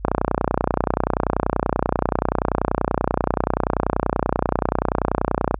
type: click train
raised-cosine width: 1 ms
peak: -3 dBFS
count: 168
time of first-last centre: 0.05-5.543 s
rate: 30.4 Hz
effects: added 50 Hz sine -34 dBFS peak until 5.59 s